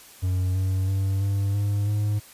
triangle tone with pitch steps, 92.2 / 94.52 / 96.9 / 99.33 / 101.83 / 104.39 Hz, F#2 / F#2 / G2 / G2 / G#2 / G#2, -6 / +37 / -20 / +23 / -34 / +9 cents, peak -19 dBFS, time 0.22-2.2 s, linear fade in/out 20 ms, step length 330 ms, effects white hiss -48 dBFS RMS until 2.33 s + resampled to 32000 Hz

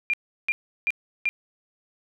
sine tone bursts, 2397 Hz, D7, 35 cents sharp, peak -20 dBFS, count 4, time 0.1-1.29 s, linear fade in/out 0 ms, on 35 ms, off 350 ms, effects none

